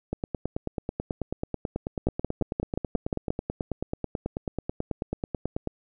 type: two click trains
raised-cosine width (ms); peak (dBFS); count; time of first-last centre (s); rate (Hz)
2; -12 / -15; 8 / 52; 2.07-3.305 / 0.13-5.673; 5.67 / 9.2
effects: none